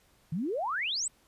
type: exponential sweep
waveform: sine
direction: up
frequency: 146.83 to 8372 Hz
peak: -29 dBFS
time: 0.32-1.08 s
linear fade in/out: 5 ms
effects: pink hiss -65 dBFS RMS until 1.27 s + resampled to 32000 Hz